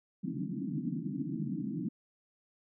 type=band-pass noise; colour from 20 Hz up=pink; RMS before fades=-36 dBFS; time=0.23-1.89 s; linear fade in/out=10 ms; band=140 to 320 Hz; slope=96 dB/octave; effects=none